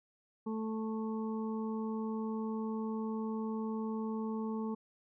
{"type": "harmonic tone", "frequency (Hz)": 220, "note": "A3", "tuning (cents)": 0, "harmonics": [1, 2, 4, 5], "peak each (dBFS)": [-35, -41, -47, -49], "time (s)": [0.46, 4.75], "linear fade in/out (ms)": 10, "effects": []}